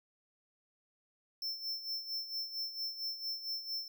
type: tone with tremolo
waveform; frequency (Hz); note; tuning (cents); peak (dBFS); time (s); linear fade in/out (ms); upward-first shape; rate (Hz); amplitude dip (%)
square; 5340; E8; +22; -35; 1.42-3.88; 2; sine; 4.4; 70
effects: none